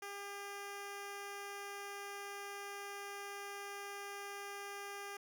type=tone; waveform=10% pulse; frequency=401.9 Hz; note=G4; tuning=43 cents sharp; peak=-36 dBFS; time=0.02-5.17 s; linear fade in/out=5 ms; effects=none